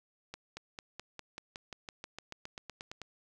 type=accelerating click train; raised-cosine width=0.2 ms; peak=-25 dBFS; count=18; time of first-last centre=0.34-3.017 s; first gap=230 ms; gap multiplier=0.95; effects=none